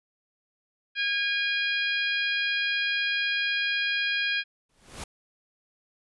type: harmonic tone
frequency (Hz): 816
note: G#5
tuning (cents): -31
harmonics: 2 / 3 / 4 / 5 / 6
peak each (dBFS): -28 / -29 / -31 / -37 / -39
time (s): 0.95-4.44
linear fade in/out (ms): 50
type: noise with exponential growth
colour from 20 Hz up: pink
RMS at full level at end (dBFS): -34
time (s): 4.69-5.04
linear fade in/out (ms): 5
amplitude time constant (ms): 76
effects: resampled to 24000 Hz